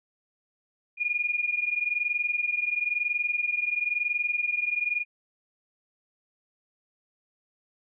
sine tone pair together, 2428 / 2449 Hz, D#7 / D#7, -43 / -28 cents, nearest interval unison, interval 15 cents, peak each -27 / -29 dBFS, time 0.97-5.05 s, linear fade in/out 50 ms, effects none

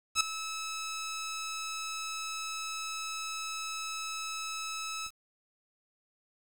10% pulse tone with ADSR envelope, 1300 Hz, E6, 24 cents flat, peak -13 dBFS, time 0.15-5.11 s, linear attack 56 ms, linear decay 4 ms, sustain -15 dB, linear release 49 ms, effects low-pass 12000 Hz 12 dB/octave + 8-bit

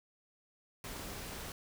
pink noise with amplitude modulation, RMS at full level -42 dBFS, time 0.84-1.52 s, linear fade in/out 2 ms, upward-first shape sine, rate 220 Hz, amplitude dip 45%, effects none

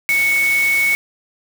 sine tone in noise, 2217 Hz, C#7, in tune, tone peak -13 dBFS, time 0.09-0.95 s, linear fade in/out 0 ms, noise white, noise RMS -27 dBFS, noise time 0.09-0.95 s, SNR +11 dB, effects none

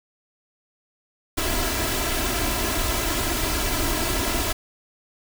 pink noise with comb filter, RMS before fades -24 dBFS, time 1.37-4.53 s, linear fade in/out 10 ms, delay 3 ms, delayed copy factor +0.7, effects none

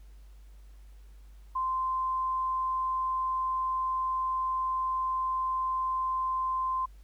sine tone, 1040 Hz, C6, 11 cents flat, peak -27 dBFS, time 1.55-6.86 s, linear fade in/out 10 ms, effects added 50 Hz sine -48 dBFS peak until 7.03 s + pink hiss -67 dBFS RMS until 7.03 s

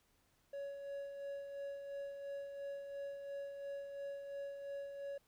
triangle tone with tremolo, 560 Hz, C#5, 18 cents sharp, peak -39 dBFS, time 0.53-5.18 s, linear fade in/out 5 ms, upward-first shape sine, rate 2.9 Hz, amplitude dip 45%, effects pink hiss -75 dBFS RMS until 5.27 s

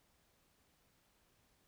silence, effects pink hiss -74 dBFS RMS until 1.67 s

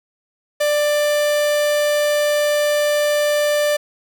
45% pulse tone, 591 Hz, D5, 11 cents sharp, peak -15 dBFS, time 0.6-3.77 s, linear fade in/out 10 ms, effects 7-bit

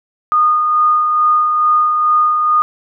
sine tone with tremolo, 1227 Hz, D#6, 25 cents flat, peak -8 dBFS, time 0.32-2.62 s, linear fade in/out 0 ms, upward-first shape sine, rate 2.3 Hz, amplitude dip 35%, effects none

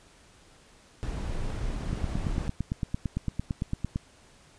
brown noise, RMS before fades -32 dBFS, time 1.03-2.48 s, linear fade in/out 0 ms
click train, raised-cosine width 5 ms, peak -16 dBFS, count 19, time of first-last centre 1.93-3.959 s, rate 8.87 Hz
effects pink hiss -57 dBFS RMS until 4.58 s + resampled to 22050 Hz

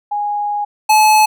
sine / square tone pair in turn, 826 / 859.7 Hz, G#5 / A5, -10 / -40 cents, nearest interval minor second, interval 70 cents, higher second, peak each -16 / -8 dBFS, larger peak second, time 0.11-0.65 / 0.89-1.26 s, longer first, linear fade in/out 10 ms, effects none

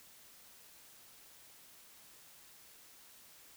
silence, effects white hiss -59 dBFS RMS until 3.56 s

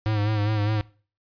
square tone with vibrato, 105.8 Hz, G#2, 33 cents sharp, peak -22 dBFS, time 0.06-0.81 s, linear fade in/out 0 ms, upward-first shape sine, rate 4.9 Hz, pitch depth 53 cents each way, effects noise-tail reverb RT60 0.4 s tail -21 dB re dry + resampled to 11025 Hz

